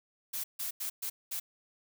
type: noise bursts at uneven times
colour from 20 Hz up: blue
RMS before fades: -36 dBFS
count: 5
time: 0.33-0.44 / 0.59-0.71 / 0.8-0.9 / 1.02-1.1 / 1.31-1.4 s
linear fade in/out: 10 ms
effects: none